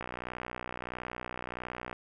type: click train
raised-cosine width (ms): 0.5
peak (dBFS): -22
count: 119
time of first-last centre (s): 0.01-1.929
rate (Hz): 61.5
effects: none